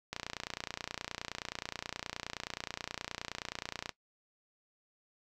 click train, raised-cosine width 0.2 ms, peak -19 dBFS, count 112, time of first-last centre 0.13-3.893 s, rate 29.5 Hz, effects noise-tail reverb RT60 0.1 s tail -17 dB re dry

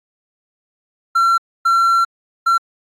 triangle tone bursts at uneven times, 1359 Hz, F6, 48 cents flat, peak -9 dBFS, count 3, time 1.15-1.38 / 1.65-2.05 / 2.46-2.58 s, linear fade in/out 10 ms, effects AAC 48 kbps

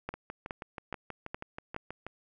two click trains, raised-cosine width 0.5 ms, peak -20 / -24 dBFS, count 5 / 13, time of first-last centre 0.09-1.764 / 0.14-2.066 s, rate 2.39 / 6.23 Hz, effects none

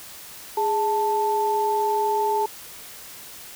sine tone pair together, 414.9 / 880.3 Hz, G#4 / A5, -2 / +1 cents, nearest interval octave + minor second, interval 1303 cents, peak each -24 / -21 dBFS, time 0.57-2.46 s, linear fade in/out 5 ms, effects white hiss -41 dBFS RMS until 3.55 s

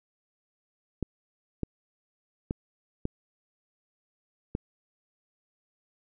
clicks, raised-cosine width 3 ms, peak -16 dBFS, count 5, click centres 1.027 / 1.633 / 2.509 / 3.054 / 4.551 s, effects none

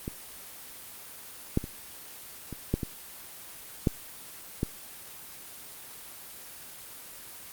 clicks, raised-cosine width 3 ms, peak -20 / -10 / -23 / -23 / -11 / -18 / -9 / -13 dBFS, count 8, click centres 0.079 / 1.574 / 1.641 / 2.527 / 2.74 / 2.832 / 3.872 / 4.631 s, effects white hiss -45 dBFS RMS until 7.52 s + Opus 24 kbps

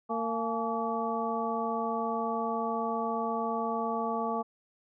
harmonic tone with a mistuned harmonic, 228.6 Hz, A#3, 34 cents flat, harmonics 1 / 2 / 3 / 4 / 5, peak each -35 / -35 / -35 / -35 / -35 dBFS, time 0.09-4.43 s, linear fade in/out 20 ms, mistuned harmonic 4, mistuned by -110 cents, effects none

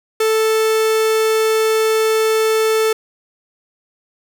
45% pulse tone, 440 Hz, A4, in tune, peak -13 dBFS, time 0.2-2.93 s, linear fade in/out 5 ms, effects none

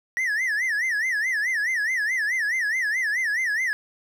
triangle tone with vibrato, 1864.7 Hz, A#6, in tune, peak -20 dBFS, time 0.17-3.73 s, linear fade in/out 0 ms, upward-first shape sine, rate 4.7 Hz, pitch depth 200 cents each way, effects none

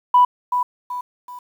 sine tone with echo, 987.8 Hz, B5, in tune, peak -8 dBFS, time 0.14-0.25 s, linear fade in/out 5 ms, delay 380 ms, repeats 3, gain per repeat -8 dB, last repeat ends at 1.39 s, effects tanh soft clip ceiling -4 dBFS + 8-bit

